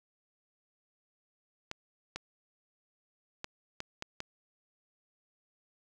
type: clicks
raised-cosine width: 0.2 ms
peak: -20 dBFS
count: 6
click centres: 1.714 / 2.16 / 3.444 / 3.804 / 4.024 / 4.204 s
effects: none